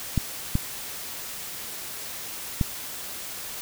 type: clicks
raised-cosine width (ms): 5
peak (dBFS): -9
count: 3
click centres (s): 0.177 / 0.554 / 2.612
effects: white hiss -36 dBFS RMS until 3.61 s